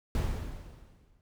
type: noise with exponential decay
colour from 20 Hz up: brown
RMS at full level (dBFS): -27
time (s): 0.15-1.21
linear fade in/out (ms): 1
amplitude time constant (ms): 230
effects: none